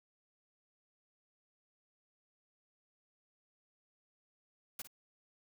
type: noise with echo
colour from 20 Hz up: white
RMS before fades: -42 dBFS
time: 4.79-4.82 s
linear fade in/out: 5 ms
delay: 54 ms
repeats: 1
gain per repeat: -12 dB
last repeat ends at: 4.874 s
effects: none